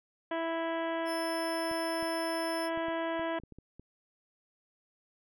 harmonic tone, 329.6 Hz, E4, in tune, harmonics 1 / 2 / 3 / 4 / 5 / 6 / 7 / 8 / 9 / 10, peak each -36 / -34 / -38 / -47 / -42 / -46 / -52 / -54 / -52 / -52 dBFS, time 0.31-3.39 s, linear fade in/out 5 ms
sawtooth tone, 5274 Hz, E8, in tune, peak -39 dBFS, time 1.05-2.7 s, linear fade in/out 50 ms
clicks, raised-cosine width 3 ms, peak -36 dBFS, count 10, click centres 1.714 / 2.027 / 2.775 / 2.884 / 3.195 / 3.399 / 3.436 / 3.523 / 3.586 / 3.796 s
effects none

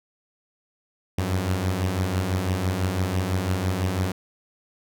sawtooth beating tone pair, 88.5 / 94.5 Hz, F2 / F#2, +23 / +37 cents, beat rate 6 Hz, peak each -24 / -20 dBFS, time 1.18-4.12 s, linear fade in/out 5 ms, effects none

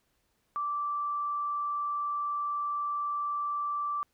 sine tone, 1168 Hz, D6, 10 cents flat, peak -29 dBFS, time 0.56-4.03 s, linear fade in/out 0 ms, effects pink hiss -74 dBFS RMS until 4.13 s

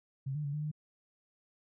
sine tone with pitch steps, 135.1 / 149.8 / 142.3 / 150.2 / 151.6 Hz, C#3 / D3 / C#3 / D3 / D#3, -44 / +35 / +46 / +39 / -45 cents, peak -33 dBFS, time 0.26-0.715 s, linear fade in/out 10 ms, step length 91 ms, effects none

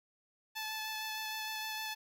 10% pulse tone with vibrato, 870 Hz, A5, 20 cents flat, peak -29 dBFS, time 0.55-1.95 s, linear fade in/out 20 ms, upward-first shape sine, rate 6.5 Hz, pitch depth 12 cents each way, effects none

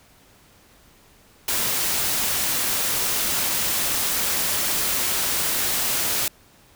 white noise, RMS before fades -23 dBFS, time 1.48-6.28 s, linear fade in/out 2 ms, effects pink hiss -54 dBFS RMS until 6.75 s

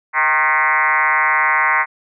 sine tone with frequency modulation, 1516 Hz, F#6, 42 cents sharp, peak -12 dBFS, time 0.13-1.86 s, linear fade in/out 50 ms, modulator 147 Hz, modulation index 4.4, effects none

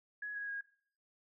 sine tone with pitch steps, 1679 / 1657.8 / 1636.9 Hz, G#6 / G#6 / G#6, +18 / -4 / -26 cents, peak -38 dBFS, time 0.22-0.61 s, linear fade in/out 5 ms, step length 130 ms, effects noise-tail reverb RT60 0.5 s tail -17 dB re dry

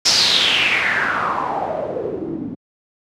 white noise with low-pass filter sweep, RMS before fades -19 dBFS, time 0.05-2.55 s, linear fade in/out 10 ms, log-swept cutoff 5500 to 240 Hz, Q 5.2, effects high-pass 100 Hz 12 dB/octave

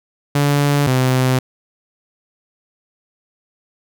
sawtooth tone pair in turn, 143.6 / 128.89 Hz, D3 / C3, -39 / -26 cents, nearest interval major second, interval 187 cents, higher first, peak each -9 dBFS, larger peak neither, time 0.35-0.87 / 0.87-1.39 s, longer neither, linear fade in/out 5 ms, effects none

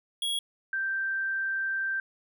square / sine tone pair in turn, 3322 / 1567.8 Hz, G#7 / G6, 0 / 0 cents, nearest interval octave + minor second, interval 1300 cents, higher first, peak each -28 / -27 dBFS, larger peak second, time 0.22-0.39 / 0.73-2 s, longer second, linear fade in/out 2 ms, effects none

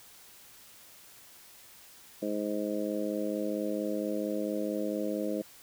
harmonic tone, 104.4 Hz, G#2, 10 cents sharp, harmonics 2 / 3 / 4 / 5 / 6, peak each -36 / -34 / -39 / -35 / -39 dBFS, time 2.22-5.42 s, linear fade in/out 5 ms, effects white hiss -54 dBFS RMS until 5.62 s

